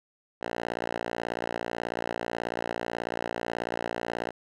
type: tone with band-pass filter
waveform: 5% pulse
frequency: 58.27 Hz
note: A#1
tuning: in tune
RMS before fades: -33 dBFS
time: 0.41-4.31 s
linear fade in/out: 10 ms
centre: 1000 Hz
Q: 0.65
effects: none